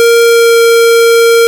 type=tone with pitch glide; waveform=square; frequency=466.2 to 463 Hz; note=A#4 to A#4; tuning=0 to -12 cents; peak=-4 dBFS; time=0-1.47 s; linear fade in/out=0 ms; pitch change=-12 cents; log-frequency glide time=0.23-0.6 s; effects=none